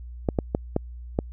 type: clicks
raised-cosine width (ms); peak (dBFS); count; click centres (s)
2; -8; 5; 0.288 / 0.388 / 0.549 / 0.764 / 1.189
effects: added 60 Hz sine -36 dBFS peak until 1.32 s